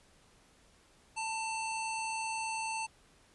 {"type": "harmonic tone", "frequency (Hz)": 891, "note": "A5", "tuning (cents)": 22, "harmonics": [1, 3, 5, 7, 9, 10], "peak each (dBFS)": [-36, -39, -47, -48, -49, -47], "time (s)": [1.16, 2.87], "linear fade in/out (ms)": 20, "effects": ["pink hiss -64 dBFS RMS until 3.34 s", "resampled to 24000 Hz"]}